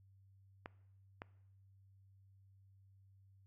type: clicks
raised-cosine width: 0.5 ms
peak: -30 dBFS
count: 2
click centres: 0.659 / 1.219 s
effects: noise-tail reverb RT60 0.8 s tail -21 dB re dry + added 97 Hz sine -63 dBFS peak until 3.46 s